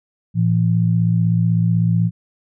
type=tone pair together; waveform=sine; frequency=113.2 / 169.21 Hz; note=A2 / E3; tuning=+50 / +46 cents; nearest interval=perfect fifth; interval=696 cents; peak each=-16 dBFS; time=0.34-2.11 s; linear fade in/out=50 ms; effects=none